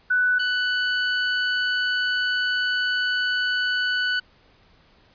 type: tone pair in turn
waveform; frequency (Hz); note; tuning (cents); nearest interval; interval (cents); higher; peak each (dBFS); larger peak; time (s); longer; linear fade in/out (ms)
sine / sawtooth; 1490 / 1490; F#6 / F#6; +12 / +12; unison; 0; neither; -17; neither; 0.1-0.39 / 0.39-4.2; second; 10
effects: pink hiss -57 dBFS RMS until 5.14 s + resampled to 11025 Hz